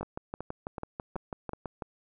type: two click trains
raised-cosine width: 1 ms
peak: -22 / -21 dBFS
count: 5 / 12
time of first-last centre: 0.03-1.534 / 0.01-1.822 s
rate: 2.66 / 6.07 Hz
effects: none